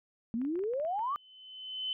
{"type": "exponential sweep", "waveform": "sine", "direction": "up", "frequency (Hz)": [220, 1215], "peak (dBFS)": -30, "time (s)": [0.34, 1.16], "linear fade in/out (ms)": 0}
{"type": "clicks", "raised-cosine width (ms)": 0.5, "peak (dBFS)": -38, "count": 9, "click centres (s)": [0.416, 0.45, 0.556, 0.592, 0.638, 0.736, 0.799, 0.85, 0.993]}
{"type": "tone with exponential growth", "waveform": "sine", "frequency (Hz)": 3040, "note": "F#7", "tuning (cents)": 46, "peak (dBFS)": -30, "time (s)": [0.87, 1.93], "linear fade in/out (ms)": 1, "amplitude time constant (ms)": 230}
{"effects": []}